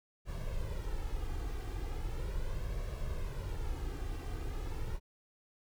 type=noise with flanger; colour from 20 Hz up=brown; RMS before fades=-37 dBFS; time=0.25-5 s; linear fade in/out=50 ms; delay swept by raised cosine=1.8 to 2.56 ms; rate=0.38 Hz; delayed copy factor=+0.65; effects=none